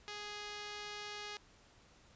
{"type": "tone", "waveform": "5% pulse", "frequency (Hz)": 415.3, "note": "G#4", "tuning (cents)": 0, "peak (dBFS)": -32, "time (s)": [0.08, 1.37], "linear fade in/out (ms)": 0, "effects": ["pink hiss -64 dBFS RMS until 2.15 s", "resampled to 16000 Hz"]}